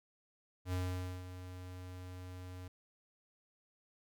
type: tone with ADSR envelope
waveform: square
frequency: 91.2 Hz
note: F#2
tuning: 24 cents flat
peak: -34 dBFS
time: 0.65-2.68 s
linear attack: 79 ms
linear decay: 500 ms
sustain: -12 dB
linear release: 4 ms
effects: none